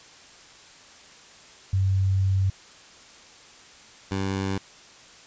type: tone pair in turn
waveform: sine / 15% pulse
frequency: 95.9 / 96.68 Hz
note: G2 / G2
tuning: -37 / -23 cents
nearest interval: unison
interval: 14 cents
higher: second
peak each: -19 dBFS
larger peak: neither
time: 1.73-2.5 / 4.11-4.58 s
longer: first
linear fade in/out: 5 ms
effects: white hiss -49 dBFS RMS until 5.26 s + resampled to 16000 Hz